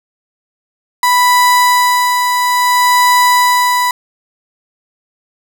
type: tone with tremolo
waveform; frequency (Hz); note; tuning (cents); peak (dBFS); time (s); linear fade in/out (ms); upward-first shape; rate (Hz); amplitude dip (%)
35% pulse; 987.8; B5; 0; -5; 1.03-3.91; 2; sine; 0.59; 40
effects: none